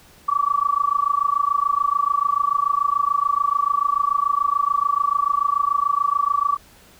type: tone with amplitude modulation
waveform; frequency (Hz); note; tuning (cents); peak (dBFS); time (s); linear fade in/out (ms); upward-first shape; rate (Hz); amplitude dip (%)
sine; 1149; D6; -38; -13; 0.28-6.57; 10; sine; 26.9; 95
effects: pink hiss -50 dBFS RMS until 6.99 s